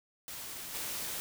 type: noise with level steps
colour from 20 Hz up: white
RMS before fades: -43 / -38 dBFS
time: 0.28-1.2 s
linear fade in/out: 0 ms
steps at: 0.73 s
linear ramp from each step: 20 ms
effects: none